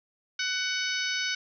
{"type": "harmonic tone", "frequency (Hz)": 747, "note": "F#5", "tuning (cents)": 16, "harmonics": [2, 3, 4, 5, 6, 7, 8], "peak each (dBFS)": [-32, -34, -35, -36, -37, -37, -38], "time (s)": [0.39, 1.35], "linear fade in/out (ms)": 5, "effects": []}